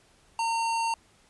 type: tone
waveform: square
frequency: 914 Hz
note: A#5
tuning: 34 cents flat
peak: -26 dBFS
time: 0.39-0.94 s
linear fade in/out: 2 ms
effects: pink hiss -61 dBFS RMS until 1.29 s + resampled to 24000 Hz